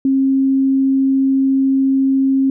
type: tone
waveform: sine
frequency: 268.6 Hz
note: C4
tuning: 46 cents sharp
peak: -11 dBFS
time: 0.05-2.5 s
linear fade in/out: 2 ms
effects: none